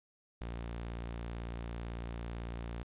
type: tone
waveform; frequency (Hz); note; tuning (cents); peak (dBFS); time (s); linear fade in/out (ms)
sawtooth; 58; A#1; -8; -35; 0.41-2.83; 0
effects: resampled to 8000 Hz + 12-bit